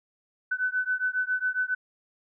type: beating tone pair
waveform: sine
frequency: 1502 / 1509.3 Hz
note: F#6 / F#6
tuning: +26 / +34 cents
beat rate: 7.3 Hz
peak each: -28 dBFS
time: 0.51-1.75 s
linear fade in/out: 10 ms
effects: none